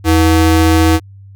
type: ring-modulated tone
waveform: square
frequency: 202.4 Hz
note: G#3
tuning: 44 cents flat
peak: -5 dBFS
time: 0.04-1 s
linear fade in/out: 50 ms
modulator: 119 Hz
effects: added 98 Hz sine -34 dBFS peak until 1.35 s